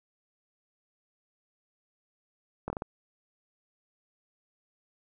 slowing click train, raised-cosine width 1 ms, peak -19 dBFS, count 5, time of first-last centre 2.68-2.821 s, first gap 21 ms, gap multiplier 1.36, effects none

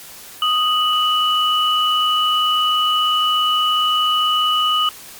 sine tone pair together, 1244.5 / 2957 Hz, D#6 / F#7, 0 / -2 cents, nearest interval octave + minor third, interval 1498 cents, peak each -17 dBFS, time 0.42-4.89 s, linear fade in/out 2 ms, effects white hiss -38 dBFS RMS until 5.19 s + Opus 48 kbps

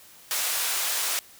white band-pass noise, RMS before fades -27 dBFS, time 0.31-1.19 s, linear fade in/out 0 ms, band 670 to 15000 Hz, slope 12 dB/octave, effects white hiss -51 dBFS RMS until 1.39 s

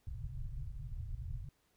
pink low-pass noise, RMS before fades -42 dBFS, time 0.07-1.49 s, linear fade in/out 2 ms, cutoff 140 Hz, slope 96 dB/octave, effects pink hiss -75 dBFS RMS until 1.76 s

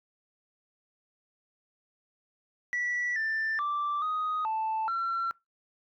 sine tone with pitch steps, 1952 / 1776 / 1172 / 1249 / 880 / 1357 Hz, B6 / A6 / D6 / D#6 / A5 / E6, -21 / +16 / -4 / +6 / 0 / +50 cents, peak -26 dBFS, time 2.73-5.31 s, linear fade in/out 0 ms, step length 430 ms, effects noise-tail reverb RT60 0.2 s tail -24 dB re dry + tanh soft clip ceiling -25 dBFS

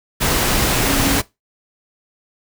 sine tone in noise, 277.2 Hz, C#4, in tune, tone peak -21 dBFS, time 0.85-1.2 s, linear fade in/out 20 ms, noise pink, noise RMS -17 dBFS, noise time 0.2-1.22 s, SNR -7 dB, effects noise-tail reverb RT60 0.2 s tail -20 dB re dry

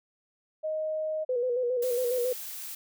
sine tone, 624 Hz, D#5, 5 cents sharp, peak -28 dBFS, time 0.63-1.25 s, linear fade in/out 20 ms
sine tone with vibrato, 493.9 Hz, B4, in tune, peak -25 dBFS, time 1.29-2.33 s, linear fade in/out 5 ms, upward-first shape square, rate 7.3 Hz, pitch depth 47 cents each way
blue noise, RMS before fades -39 dBFS, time 1.82-2.75 s, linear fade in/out 5 ms
effects none

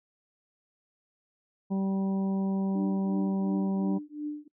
harmonic tone, 193.6 Hz, G3, 21 cents flat, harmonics 1 / 2 / 3 / 4 / 5, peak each -26 / -38 / -43 / -44 / -46 dBFS, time 1.7-3.99 s, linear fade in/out 20 ms
sine tone with tremolo, 297.7 Hz, D4, 24 cents sharp, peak -29 dBFS, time 2.75-4.48 s, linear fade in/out 5 ms, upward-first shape triangle, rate 2.8 Hz, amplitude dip 100%
effects noise-tail reverb RT60 0.1 s tail -23 dB re dry

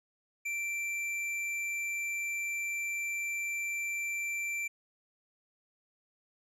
triangle tone with hard clipping, 2348 Hz, D7, 1 cent flat, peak -34 dBFS, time 0.45-4.68 s, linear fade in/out 10 ms, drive 12 dB, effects none

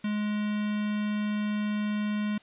square tone with notch filter, 209.5 Hz, G#3, 15 cents sharp, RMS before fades -29 dBFS, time 0.04-2.38 s, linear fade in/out 5 ms, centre 730 Hz, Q 0.99, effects white hiss -57 dBFS RMS until 2.42 s + resampled to 8000 Hz

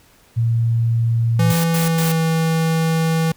sine tone, 115.6 Hz, A#2, 14 cents flat, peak -14 dBFS, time 0.36-1.53 s, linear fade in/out 20 ms
square tone with pitch glide, 167.1 to 162.44 Hz, E3 to E3, +24 to -25 cents, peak -16 dBFS, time 1.39-3.32 s, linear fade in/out 5 ms, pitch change -49 cents, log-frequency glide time 1.52-2.19 s
white noise bursts, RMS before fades -26 dBFS, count 3, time 1.5-2.12 s, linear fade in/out 2 ms, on 140 ms, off 100 ms
effects pink hiss -52 dBFS RMS until 3.36 s

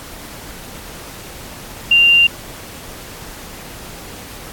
sine tone, 2784 Hz, F7, 6 cents flat, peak -7 dBFS, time 1.91-2.27 s, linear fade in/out 5 ms, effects pink hiss -34 dBFS RMS until 4.52 s + AAC 64 kbps

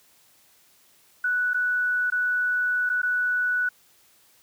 sine tone with dropouts, 1479 Hz, F#6, 1 cent flat, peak -21 dBFS, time 1.24-3.69 s, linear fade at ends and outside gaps 5 ms, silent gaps 1.535-1.543 / 2.102-2.121 / 2.893-2.898 / 3.018-3.03 s, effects white hiss -59 dBFS RMS until 4.42 s + high-pass 60 Hz 12 dB/octave

